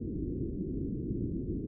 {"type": "low-pass noise", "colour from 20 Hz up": "white", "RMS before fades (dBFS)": -35, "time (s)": [0, 1.67], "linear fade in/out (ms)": 10, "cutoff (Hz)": 370, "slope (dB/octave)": 48, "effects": []}